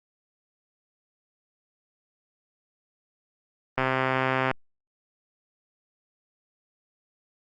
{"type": "click train", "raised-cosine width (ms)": 0.5, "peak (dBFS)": -9, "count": 97, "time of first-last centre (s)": [3.78, 4.513], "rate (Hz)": 131, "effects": ["Opus 24 kbps"]}